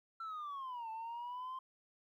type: linear two-way sweep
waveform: sine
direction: down then up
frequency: 1353 to 880 to 1050 Hz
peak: -39 dBFS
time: 0.2-1.59 s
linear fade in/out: 5 ms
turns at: 0.9 s
effects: tanh soft clip ceiling -40 dBFS + 13-bit